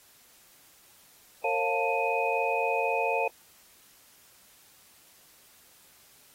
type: tone cluster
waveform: sine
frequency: 460 / 544 / 703 / 886 / 2501 Hz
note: A#4 / C#5 / F5 / A5 / D#7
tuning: -23 / -33 / +11 / +12 / +8 cents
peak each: -31 dBFS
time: 1.44-3.28 s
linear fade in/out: 5 ms
effects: white hiss -58 dBFS RMS until 6.34 s + AAC 48 kbps